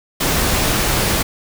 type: noise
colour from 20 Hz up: pink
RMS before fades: -17 dBFS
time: 0.2-1.23 s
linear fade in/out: 10 ms
effects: none